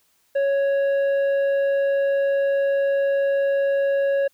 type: tone with tanh clipping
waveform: triangle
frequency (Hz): 554.4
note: C#5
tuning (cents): 0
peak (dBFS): -19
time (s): 0.35-4.28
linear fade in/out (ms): 10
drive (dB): 11
effects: white hiss -64 dBFS RMS until 4.33 s